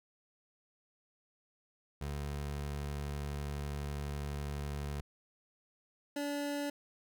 25% pulse tone pair in turn, 72 / 288 Hz, D2 / D4, -34 / -34 cents, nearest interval 2 octaves, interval 2400 cents, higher second, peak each -33 / -31 dBFS, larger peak second, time 2.01-5.01 / 6.16-6.7 s, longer first, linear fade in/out 5 ms, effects none

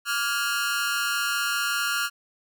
sawtooth tone with amplitude modulation, 1407 Hz, F6, 12 cents sharp, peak -16 dBFS, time 0.05-2.1 s, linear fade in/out 50 ms, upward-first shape sine, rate 245 Hz, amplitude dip 95%, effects none

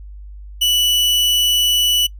40% pulse tone, 2960 Hz, F#7, in tune, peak -12 dBFS, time 0.61-2.07 s, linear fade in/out 10 ms, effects noise-tail reverb RT60 0.1 s tail -23 dB re dry + added 50 Hz sine -32 dBFS peak until 2.19 s

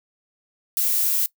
violet noise, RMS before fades -21 dBFS, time 0.77-1.26 s, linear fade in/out 0 ms, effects noise-tail reverb RT60 0.1 s tail -21 dB re dry

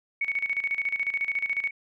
sine tone with tremolo, 2226 Hz, C#7, 7 cents sharp, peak -23 dBFS, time 0.21-1.71 s, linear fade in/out 5 ms, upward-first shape square, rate 14 Hz, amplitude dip 75%, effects none

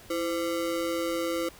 square ring-modulated tone, 423.4 Hz, G#4, 33 cents sharp, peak -25 dBFS, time 0.1-1.49 s, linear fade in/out 5 ms, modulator 90.9 Hz, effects pink hiss -51 dBFS RMS until 1.59 s

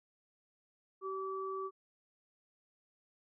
sine tone pair together, 384.1 / 1153 Hz, G4 / D6, -35 / -32 cents, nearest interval octave + perfect fifth, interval 1903 cents, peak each -39 / -40 dBFS, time 1.01-1.71 s, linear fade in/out 50 ms, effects none

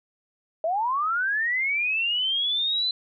sine linear sweep, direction up, 620 to 4069 Hz, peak -22 dBFS, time 0.64-2.91 s, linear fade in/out 2 ms, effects none

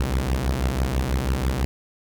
sawtooth beating tone pair, 61.74 / 67.84 Hz, B1 / C#2, 0 / -37 cents, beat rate 6.1 Hz, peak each -20 dBFS, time 0-1.65 s, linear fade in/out 0 ms, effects none

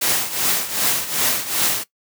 white noise with tremolo, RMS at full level -17 dBFS, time 0.01-1.84 s, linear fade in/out 10 ms, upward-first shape triangle, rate 2.6 Hz, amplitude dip 80%, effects noise-tail reverb RT60 0.1 s tail -18 dB re dry + high-pass 100 Hz 12 dB/octave

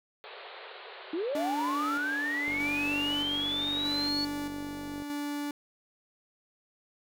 pink band-pass noise, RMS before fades -46 dBFS, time 0.24-4.09 s, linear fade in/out 0 ms, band 380 to 4300 Hz, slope 96 dB/octave
sine linear sweep, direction up, 300 to 4435 Hz, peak -29 dBFS, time 1.13-4.25 s, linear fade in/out 5 ms
45% pulse tone with tremolo, 290.4 Hz, D4, 19 cents flat, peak -32 dBFS, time 1.35-5.51 s, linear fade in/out 2 ms, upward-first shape square, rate 0.8 Hz, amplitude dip 40%
click train, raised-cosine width 2 ms, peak -31 dBFS, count 123, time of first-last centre 2.48-5.022 s, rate 48 Hz
effects none

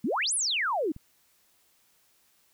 sine exponential two-way sweep, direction up then down, 190.2 to 11170 to 278.8 Hz, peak -25 dBFS, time 0.04-0.92 s, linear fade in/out 5 ms, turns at 0.34 s
click, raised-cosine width 5 ms, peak -31 dBFS, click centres 0.964 s
effects white hiss -66 dBFS RMS until 2.53 s

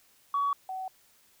sine tone pair in turn, 1130 / 754.2 Hz, C#6 / F#5, +33 / +33 cents, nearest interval perfect fifth, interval 700 cents, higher first, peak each -24 / -33 dBFS, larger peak first, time 0.34-0.53 / 0.69-0.88 s, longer neither, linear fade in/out 2 ms, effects tanh soft clip ceiling -20 dBFS + white hiss -63 dBFS RMS until 1.4 s

